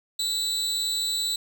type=tone with amplitude modulation; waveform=35% pulse; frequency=3951 Hz; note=B7; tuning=in tune; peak=-19 dBFS; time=0.19-1.36 s; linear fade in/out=5 ms; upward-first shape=sine; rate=282 Hz; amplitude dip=75%; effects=none